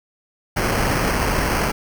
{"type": "noise with sample-and-hold", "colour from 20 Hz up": "pink", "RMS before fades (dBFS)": -20, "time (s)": [0.56, 1.72], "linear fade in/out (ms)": 10, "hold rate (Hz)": 3675, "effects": []}